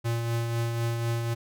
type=tone with tremolo; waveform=square; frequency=116.54 Hz; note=A#2; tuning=in tune; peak=-25 dBFS; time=0.04-1.35 s; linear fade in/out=20 ms; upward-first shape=triangle; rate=4 Hz; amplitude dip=40%; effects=none